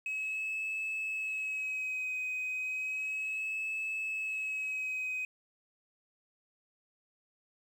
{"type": "tone with vibrato", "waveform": "sine", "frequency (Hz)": 2557, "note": "D#7", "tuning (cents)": 47, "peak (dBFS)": -31, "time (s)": [0.06, 5.25], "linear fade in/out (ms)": 2, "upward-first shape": "sine", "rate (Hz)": 0.33, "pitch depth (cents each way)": 30, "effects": ["tanh soft clip ceiling -31 dBFS", "10-bit"]}